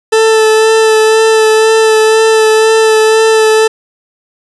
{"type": "tone with vibrato", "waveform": "40% pulse", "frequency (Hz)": 440, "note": "A4", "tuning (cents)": 0, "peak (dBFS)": -4, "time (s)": [0.12, 3.68], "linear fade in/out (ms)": 10, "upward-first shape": "sine", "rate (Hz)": 2, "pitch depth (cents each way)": 16, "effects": ["resampled to 24000 Hz", "7-bit"]}